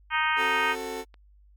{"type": "harmonic tone", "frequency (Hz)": 311.1, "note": "D#4", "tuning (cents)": 0, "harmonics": [3, 4, 5, 6, 7, 8, 9, 10], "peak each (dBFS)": [-28, -29, -28, -31, -31, -32, -38, -36], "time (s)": [0.1, 0.76], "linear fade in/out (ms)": 50}
{"type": "chord", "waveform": "30% pulse", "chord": "F# diminished", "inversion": "second", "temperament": "just", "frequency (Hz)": [266.4, 370, 444], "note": ["C4", "F#4", "A4"], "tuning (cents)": [31, 0, 16], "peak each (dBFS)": [-37, -35, -31], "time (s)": [0.36, 1.05], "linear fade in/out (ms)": 50}
{"type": "clicks", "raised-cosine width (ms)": 0.3, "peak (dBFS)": [-30, -34], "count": 2, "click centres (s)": [0.845, 1.142]}
{"effects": ["added 50 Hz sine -53 dBFS peak until 1.56 s", "MP3 96 kbps"]}